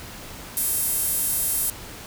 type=tone with high-pass filter; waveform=sawtooth; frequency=532 Hz; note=C5; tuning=29 cents sharp; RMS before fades=-24 dBFS; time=0.57-1.7 s; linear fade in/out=0 ms; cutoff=11000 Hz; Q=1.8; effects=pink hiss -39 dBFS RMS until 2.06 s